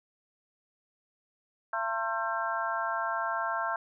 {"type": "harmonic tone with a mistuned harmonic", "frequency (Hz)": 225, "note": "A3", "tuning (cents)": 39, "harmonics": [3, 4, 5, 6, 7], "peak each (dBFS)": [-35, -35, -35, -35, -35], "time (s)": [1.73, 3.76], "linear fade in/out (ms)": 2, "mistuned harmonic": 5, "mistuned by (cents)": -85, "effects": []}